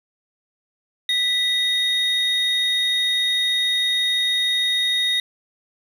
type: tone pair together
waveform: triangle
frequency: 1975.5 / 3729 Hz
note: B6 / A#7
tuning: 0 / 0 cents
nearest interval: major seventh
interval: 1100 cents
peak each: -24 / -17 dBFS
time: 1.09-5.2 s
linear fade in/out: 2 ms
effects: none